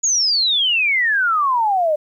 sine exponential sweep, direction down, 6850 to 587.3 Hz, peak -14 dBFS, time 0.03-1.96 s, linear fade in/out 10 ms, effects 9-bit

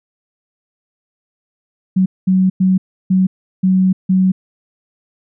sine tone bursts at uneven times, 187.2 Hz, F#3, 20 cents sharp, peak -9 dBFS, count 6, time 1.96-2.06 / 2.27-2.5 / 2.6-2.78 / 3.1-3.27 / 3.63-3.93 / 4.09-4.32 s, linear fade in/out 10 ms, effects none

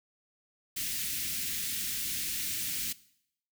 white band-stop noise, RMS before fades -34 dBFS, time 0.76-2.93 s, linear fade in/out 10 ms, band 290 to 1900 Hz, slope 24 dB/octave, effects noise-tail reverb RT60 0.7 s tail -19 dB re dry

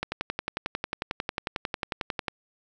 click train, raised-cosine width 0.3 ms, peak -12 dBFS, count 26, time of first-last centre 0.03-2.282 s, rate 11.1 Hz, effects none

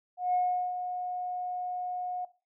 sine tone with ADSR envelope, 724 Hz, F#5, 38 cents flat, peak -22 dBFS, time 0.17-2.25 s, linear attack 170 ms, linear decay 390 ms, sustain -9 dB, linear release 5 ms, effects noise-tail reverb RT60 0.3 s tail -17 dB re dry + tanh soft clip ceiling -19 dBFS

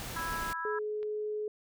pink noise, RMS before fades -40 dBFS, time 0-0.53 s, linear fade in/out 0 ms
sine chord, E major, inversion second, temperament just, 988.9 / 1318.5 / 1648.1 Hz, B5 / E6 / G#6, +2 / 0 / -14 cents, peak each -38 dBFS, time 0.16-0.79 s, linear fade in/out 5 ms
sine tone, 424 Hz, G#4, 36 cents sharp, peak -32 dBFS, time 0.65-1.48 s, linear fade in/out 2 ms
click, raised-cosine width 0.3 ms, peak -36 dBFS, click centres 1.03 s
effects none

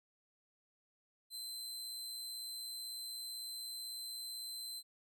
sawtooth tone, 4079 Hz, C8, 45 cents flat, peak -40 dBFS, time 1.3-4.83 s, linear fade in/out 50 ms, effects none

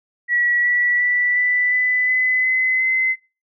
sine tone with pitch steps, 1931 / 1947.8 / 1964.8 / 1981.9 / 1999.1 / 2016 / 2034 / 2052 Hz, B6 / B6 / B6 / B6 / B6 / B6 / C7 / C7, -39 / -24 / -9 / +6 / +21 / +35 / -50 / -34 cents, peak -15 dBFS, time 0.28-3.16 s, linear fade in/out 50 ms, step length 360 ms, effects noise-tail reverb RT60 0.3 s tail -21 dB re dry

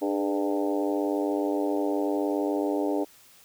harmonic tone with a mistuned harmonic, 99.2 Hz, G2, 21 cents sharp, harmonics 3 / 4 / 5 / 6 / 7 / 8 / 9, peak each -27 / -30 / -33 / -33 / -38 / -37 / -40 dBFS, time 0.01-3.05 s, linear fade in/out 20 ms, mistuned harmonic 4, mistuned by +51 cents, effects white hiss -55 dBFS RMS until 3.44 s

